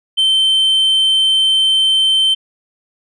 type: tone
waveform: sine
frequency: 3100 Hz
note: G7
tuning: 20 cents flat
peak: -7 dBFS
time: 0.17-2.35 s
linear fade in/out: 20 ms
effects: tanh soft clip ceiling -9 dBFS